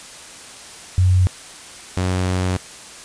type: tone pair in turn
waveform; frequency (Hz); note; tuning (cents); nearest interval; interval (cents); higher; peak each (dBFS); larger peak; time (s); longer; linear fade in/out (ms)
sine / sawtooth; 92 / 92; F#2 / F#2; -9 / -9; unison; 0; neither; -11 / -14; first; 0.98-1.27 / 1.97-2.57; second; 0
effects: white hiss -38 dBFS RMS until 3.04 s + resampled to 22050 Hz